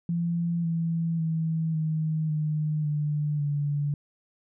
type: tone with pitch steps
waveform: sine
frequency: 170.1 / 165.64 / 161.3 / 157.07 / 152.95 / 148.94 / 145.03 Hz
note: F3 / E3 / E3 / D#3 / D#3 / D3 / D3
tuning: -45 / +9 / -37 / +17 / -29 / +25 / -21 cents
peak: -24 dBFS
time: 0.09-3.94 s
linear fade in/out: 2 ms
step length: 550 ms
effects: none